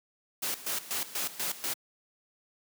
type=noise with tremolo; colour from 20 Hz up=white; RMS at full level=-32 dBFS; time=0.42-1.74 s; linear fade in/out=10 ms; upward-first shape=square; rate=4.1 Hz; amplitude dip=80%; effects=high-pass 150 Hz 12 dB/octave